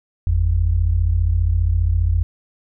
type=tone pair together; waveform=sine; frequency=50.08 / 85 Hz; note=G1 / F2; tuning=+38 / -46 cents; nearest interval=major sixth; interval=916 cents; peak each=-18 / -16 dBFS; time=0.27-2.23 s; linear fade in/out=0 ms; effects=none